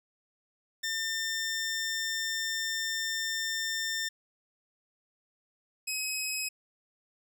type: tone pair in turn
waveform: 15% pulse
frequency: 1800 / 2546 Hz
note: A6 / D#7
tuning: +39 / +39 cents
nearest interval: tritone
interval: 600 cents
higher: second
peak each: -24 / -24 dBFS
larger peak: neither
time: 0.83-4.09 / 5.87-6.49 s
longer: first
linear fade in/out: 10 ms
effects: none